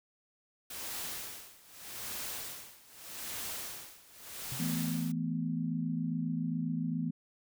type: noise with tremolo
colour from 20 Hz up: white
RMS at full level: -39 dBFS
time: 0.7-5.12 s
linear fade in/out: 5 ms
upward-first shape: sine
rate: 0.82 Hz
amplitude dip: 90%
type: tone with exponential decay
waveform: sine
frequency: 130.3 Hz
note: C3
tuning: 7 cents flat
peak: -35 dBFS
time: 4.52-4.72 s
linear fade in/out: 0 ms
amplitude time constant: 42 ms
type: chord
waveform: sine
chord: E suspended fourth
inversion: none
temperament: just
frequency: 164.81 / 219.8 / 247.2 Hz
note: E3 / A3 / B3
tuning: 0 / -2 / +2 cents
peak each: -34 / -38 / -35 dBFS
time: 4.59-7.11 s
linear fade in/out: 10 ms
effects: none